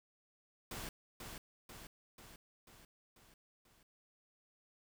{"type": "noise with echo", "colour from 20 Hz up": "pink", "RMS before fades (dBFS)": -45, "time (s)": [0.71, 0.89], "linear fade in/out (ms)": 2, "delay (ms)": 490, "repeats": 6, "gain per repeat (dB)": -4, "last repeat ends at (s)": 3.83, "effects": []}